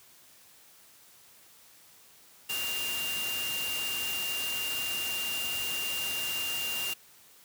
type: tone in noise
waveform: sine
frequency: 2794 Hz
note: F7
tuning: in tune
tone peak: -32 dBFS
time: 2.49-6.94 s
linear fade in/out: 10 ms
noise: white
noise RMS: -36 dBFS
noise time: 2.49-6.94 s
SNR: +1 dB
effects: white hiss -57 dBFS RMS until 7.44 s + high-pass 60 Hz 12 dB/octave